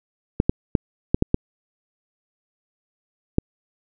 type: clicks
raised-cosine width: 3 ms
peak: -3 dBFS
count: 7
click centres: 0.401 / 0.495 / 0.752 / 1.145 / 1.224 / 1.344 / 3.384 s
effects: none